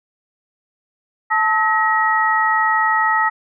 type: tone cluster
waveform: sine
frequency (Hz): 878 / 1287 / 1900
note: A5 / E6 / A#6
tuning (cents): -4 / -42 / +33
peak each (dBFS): -18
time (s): 1.3-3.3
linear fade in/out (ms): 20
effects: none